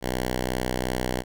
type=tone; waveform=5% pulse; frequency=62.8 Hz; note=B1; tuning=30 cents sharp; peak=-14 dBFS; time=0.01-1.24 s; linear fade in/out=50 ms; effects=none